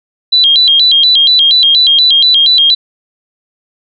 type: tone with vibrato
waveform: sine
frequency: 3583 Hz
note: A7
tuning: 31 cents sharp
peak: -4 dBFS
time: 0.32-2.75 s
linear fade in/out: 10 ms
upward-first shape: square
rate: 4.2 Hz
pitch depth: 180 cents each way
effects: none